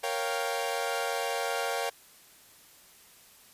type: chord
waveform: sawtooth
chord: G half-diminished seventh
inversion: first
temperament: equal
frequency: 466.2 / 554.4 / 698.5 / 784 Hz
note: Bb4 / Db5 / F5 / G5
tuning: 0 / 0 / 0 / 0 cents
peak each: -31 dBFS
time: 0.03-1.9 s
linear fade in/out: 10 ms
effects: white hiss -56 dBFS RMS until 3.53 s + resampled to 32000 Hz